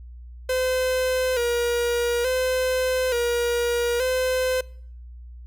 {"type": "tone with vibrato", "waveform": "45% pulse", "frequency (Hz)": 494.3, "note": "B4", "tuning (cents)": 1, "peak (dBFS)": -21, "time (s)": [0.49, 4.61], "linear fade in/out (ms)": 5, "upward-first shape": "square", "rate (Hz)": 0.57, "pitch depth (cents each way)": 63, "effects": ["noise-tail reverb RT60 0.6 s tail -24 dB re dry", "added 60 Hz sine -38 dBFS peak until 5.46 s"]}